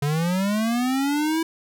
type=linear sweep; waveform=square; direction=up; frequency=140.3 to 329.6 Hz; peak=-21 dBFS; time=0.02-1.43 s; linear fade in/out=5 ms; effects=none